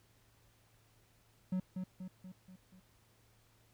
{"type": "tone with echo", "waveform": "triangle", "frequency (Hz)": 185, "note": "F#3", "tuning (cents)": 0, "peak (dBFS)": -30, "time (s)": [1.52, 1.6], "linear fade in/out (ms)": 5, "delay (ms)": 240, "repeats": 5, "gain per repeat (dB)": -5, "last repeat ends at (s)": 2.8, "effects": ["added 111 Hz sine -70 dBFS peak until 3.73 s", "pink hiss -70 dBFS RMS until 3.73 s"]}